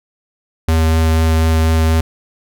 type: tone with vibrato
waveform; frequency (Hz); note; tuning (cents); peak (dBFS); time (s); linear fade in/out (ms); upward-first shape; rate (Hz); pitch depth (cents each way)
square; 80.5; E2; -41; -11; 0.68-2.01; 5; triangle; 4.1; 10
effects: none